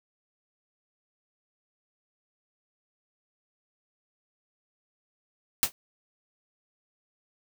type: noise with exponential decay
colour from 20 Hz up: white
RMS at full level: -18 dBFS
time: 5.63-5.72 s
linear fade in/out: 0 ms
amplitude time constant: 18 ms
effects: none